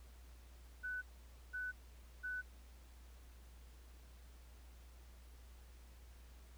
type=tone bursts; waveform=sine; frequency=1496 Hz; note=F#6; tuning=19 cents sharp; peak=-40 dBFS; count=3; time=0.83-2.42 s; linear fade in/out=20 ms; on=190 ms; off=510 ms; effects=added 60 Hz sine -56 dBFS peak until 6.57 s + pink hiss -67 dBFS RMS until 6.57 s